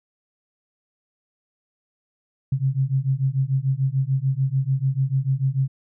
sine beating tone pair, 130.81 / 137.61 Hz, C3 / C#3, 0 / -12 cents, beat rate 6.8 Hz, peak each -22 dBFS, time 2.52-5.68 s, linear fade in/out 5 ms, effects none

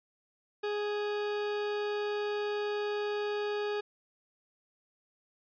40% pulse tone, 415.3 Hz, G#4, in tune, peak -30 dBFS, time 0.63-3.81 s, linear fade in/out 10 ms, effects resampled to 11025 Hz

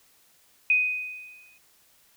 sine tone with exponential decay, 2498 Hz, D#7, 6 cents sharp, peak -16 dBFS, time 0.7-1.58 s, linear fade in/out 2 ms, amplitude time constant 190 ms, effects white hiss -61 dBFS RMS until 2.16 s

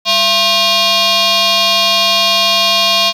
sine tone with frequency modulation, 195.1 Hz, G3, 8 cents flat, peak -6 dBFS, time 0.05-3.13 s, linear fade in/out 50 ms, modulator 873 Hz, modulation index 5.3, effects tanh soft clip ceiling -8 dBFS + 7-bit

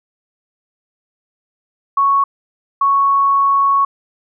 sine tone bursts at uneven times, 1108.7 Hz, C#6, in tune, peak -10 dBFS, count 2, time 1.97-2.24 / 2.81-3.85 s, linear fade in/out 5 ms, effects none

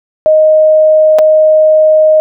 sine tone with dropouts, 622.3 Hz, D#5, in tune, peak -3 dBFS, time 0.26-2.2 s, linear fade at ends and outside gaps 0 ms, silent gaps 1.186-1.19 s, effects none

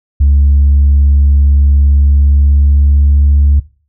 sine tone with pitch glide, 70.6 to 71.46 Hz, C#2 to D2, +32 to -47 cents, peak -3 dBFS, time 0.2-3.6 s, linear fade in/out 10 ms, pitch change +21 cents, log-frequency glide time 1.93-3.29 s, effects noise-tail reverb RT60 0.4 s tail -20 dB re dry + tanh soft clip ceiling -2 dBFS

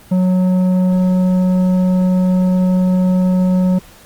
sine tone with tanh clipping, 183.7 Hz, F#3, 12 cents flat, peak -12 dBFS, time 0.11-3.79 s, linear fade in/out 10 ms, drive 9 dB, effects pink hiss -43 dBFS RMS until 4.05 s + Opus 24 kbps

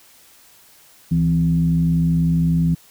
sine tone with frequency modulation, 164.7 Hz, E3, 1 cent flat, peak -14 dBFS, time 1.11-2.75 s, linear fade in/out 10 ms, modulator 92.2 Hz, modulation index 0.52, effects white hiss -50 dBFS RMS until 2.9 s

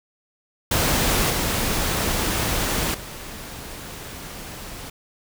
pink noise with level steps, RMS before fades -20 / -23 / -36 dBFS, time 0.71-4.9 s, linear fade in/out 5 ms, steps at 1.3 / 2.94 s, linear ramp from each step 5 ms, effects none

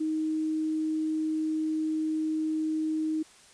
sine tone, 313.3 Hz, D#4, 12 cents sharp, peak -26 dBFS, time 0-3.23 s, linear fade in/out 10 ms, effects white hiss -55 dBFS RMS until 3.53 s + resampled to 22050 Hz

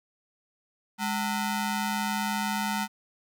sawtooth ring-modulated tone, 554.4 Hz, C#5, in tune, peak -20 dBFS, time 0.98-2.88 s, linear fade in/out 50 ms, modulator 347 Hz, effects none

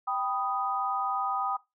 sine chord, G augmented, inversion none, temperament equal, 784 / 987.8 / 1244.5 Hz, G5 / B5 / D#6, 0 / 0 / 0 cents, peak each -31 / -35 / -30 dBFS, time 0.07-1.57 s, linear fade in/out 10 ms, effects noise-tail reverb RT60 0.2 s tail -18 dB re dry

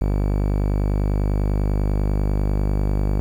sawtooth tone with low-pass filter, 50.1 Hz, G1, 38 cents sharp, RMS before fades -20 dBFS, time 0.01-3.2 s, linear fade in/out 0 ms, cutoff 770 Hz, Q 0.6, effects 8-bit

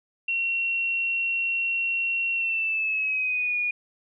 sine tone with pitch glide, 2731 to 2447 Hz, F7 to D#7, -39 to -29 cents, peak -23 dBFS, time 0.28-3.71 s, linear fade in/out 5 ms, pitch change -190 cents, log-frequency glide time 2.34-3.57 s, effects none

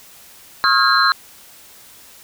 sine tone cluster, 1087 / 1275 / 1399 / 1632 / 4113 Hz, C#6 / D#6 / F6 / G#6 / C8, -34 / +42 / +3 / -31 / -30 cents, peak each -18 dBFS, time 0.64-1.12 s, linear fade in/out 0 ms, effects white hiss -44 dBFS RMS until 2.23 s

